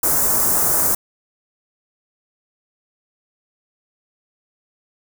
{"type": "band-stop noise", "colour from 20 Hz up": "white", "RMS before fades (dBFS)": -17, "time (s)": [0.03, 0.95], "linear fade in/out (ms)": 5, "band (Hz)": [1400, 6900], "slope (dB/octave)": 24, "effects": []}